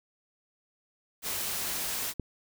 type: noise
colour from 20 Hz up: white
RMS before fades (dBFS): -33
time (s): 1.22-2.14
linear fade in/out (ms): 50
type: click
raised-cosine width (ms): 3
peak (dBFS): -20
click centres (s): 2.197
effects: none